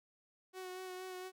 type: tone with vibrato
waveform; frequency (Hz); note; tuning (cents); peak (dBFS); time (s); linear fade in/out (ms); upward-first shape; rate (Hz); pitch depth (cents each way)
sawtooth; 370; F#4; 0; -40; 0.53-1.32; 50; sine; 4.3; 20
effects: none